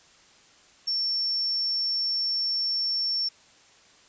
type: tone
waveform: sine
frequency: 5440 Hz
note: F8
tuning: 46 cents flat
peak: -24 dBFS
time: 0.87-3.29 s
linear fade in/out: 10 ms
effects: white hiss -56 dBFS RMS until 4.08 s + resampled to 16000 Hz